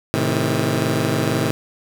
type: chord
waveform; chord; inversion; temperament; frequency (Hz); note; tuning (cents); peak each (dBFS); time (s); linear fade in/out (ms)
15% pulse; A diminished; none; just; 110 / 132 / 158.4; A2 / C3 / Eb3; 0 / +16 / +31; -16; 0.14-1.51; 0
effects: none